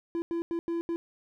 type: tone bursts at uneven times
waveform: triangle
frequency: 337.2 Hz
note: E4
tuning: 39 cents sharp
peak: -26 dBFS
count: 5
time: 0.15-0.22 / 0.31-0.42 / 0.51-0.59 / 0.68-0.81 / 0.89-0.96 s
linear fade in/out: 0 ms
effects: none